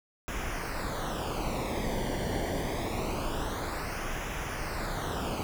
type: noise with flanger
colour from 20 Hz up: brown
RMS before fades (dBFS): -33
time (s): 0.28-5.43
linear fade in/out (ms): 0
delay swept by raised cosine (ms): 0.23 to 0.78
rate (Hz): 0.25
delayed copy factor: -0.75
effects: none